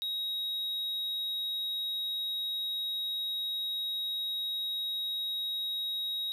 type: tone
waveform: triangle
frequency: 3797 Hz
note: A#7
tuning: 31 cents sharp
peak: -30 dBFS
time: 0.02-6.32 s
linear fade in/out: 0 ms
effects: none